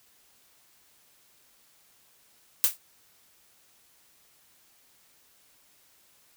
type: noise with exponential decay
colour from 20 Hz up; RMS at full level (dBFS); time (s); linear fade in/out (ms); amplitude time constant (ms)
blue; -17; 2.64-2.77; 0; 28
effects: white hiss -62 dBFS RMS until 6.36 s